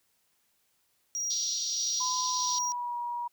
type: tone with tremolo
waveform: triangle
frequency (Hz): 5710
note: F8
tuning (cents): +37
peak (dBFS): -28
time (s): 1.15-2.72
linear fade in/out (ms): 0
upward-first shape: sine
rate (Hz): 1.6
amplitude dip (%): 30
type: band-pass noise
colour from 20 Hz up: pink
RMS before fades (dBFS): -35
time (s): 1.3-2.59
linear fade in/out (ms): 5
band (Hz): 3800 to 5900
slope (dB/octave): 48
type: tone with pitch glide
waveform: sine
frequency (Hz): 1007 to 958.2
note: B5 to A#5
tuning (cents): +33 to +47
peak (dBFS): -31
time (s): 2-3.28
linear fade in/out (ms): 10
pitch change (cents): -86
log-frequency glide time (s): 2.3-2.97
effects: white hiss -72 dBFS RMS until 3.32 s